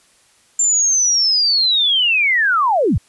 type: linear sweep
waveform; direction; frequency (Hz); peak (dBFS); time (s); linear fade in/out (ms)
sine; down; 7330 to 51.8; -12; 0.59-2.98; 5
effects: white hiss -54 dBFS RMS until 3.08 s + resampled to 24000 Hz